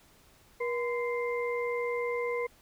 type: tone cluster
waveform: sine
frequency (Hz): 479.9 / 1021 / 2095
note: B4 / C6 / C7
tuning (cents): -50 / -43 / +2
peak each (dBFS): -30 / -38 / -37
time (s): 0.6-2.47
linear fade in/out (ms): 10
effects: pink hiss -61 dBFS RMS until 2.61 s